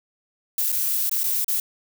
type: noise with dropouts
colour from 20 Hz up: violet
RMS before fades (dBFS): -23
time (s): 0.58-1.6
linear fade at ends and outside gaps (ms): 2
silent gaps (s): 0.719-0.725 / 1.095-1.113 / 1.234-1.24 / 1.445-1.481
effects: none